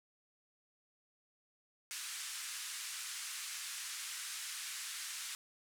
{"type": "band-pass noise", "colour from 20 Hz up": "white", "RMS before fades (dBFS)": -44, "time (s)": [1.91, 5.35], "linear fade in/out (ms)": 0, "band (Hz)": [1300, 10000], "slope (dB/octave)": 24, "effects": []}